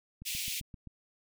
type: click train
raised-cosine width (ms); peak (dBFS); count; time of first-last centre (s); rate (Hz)
5; -33; 6; 0.22-0.873; 7.66
type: high-pass noise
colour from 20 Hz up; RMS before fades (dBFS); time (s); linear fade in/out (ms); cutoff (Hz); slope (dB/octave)
pink; -36; 0.25-0.61; 20; 2300; 48
effects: none